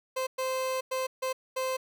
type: tone bursts at uneven times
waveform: 30% pulse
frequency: 520 Hz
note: C5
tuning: 11 cents flat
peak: -26 dBFS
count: 5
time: 0.16-0.27 / 0.38-0.81 / 0.91-1.07 / 1.22-1.33 / 1.56-1.77 s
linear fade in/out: 10 ms
effects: none